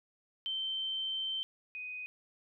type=tone pair in turn; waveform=sine; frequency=3107 / 2498 Hz; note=G7 / D#7; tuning=-16 / +6 cents; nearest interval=major third; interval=378 cents; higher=first; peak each=-33 / -39 dBFS; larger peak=first; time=0.46-1.43 / 1.75-2.06 s; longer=first; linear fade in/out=0 ms; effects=none